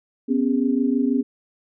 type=tone cluster; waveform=sine; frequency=248.4 / 274.6 / 407.9 Hz; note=B3 / C#4 / G#4; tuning=+10 / -16 / -31 cents; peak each=-20 / -21 / -28 dBFS; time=0.28-1.23 s; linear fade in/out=20 ms; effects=none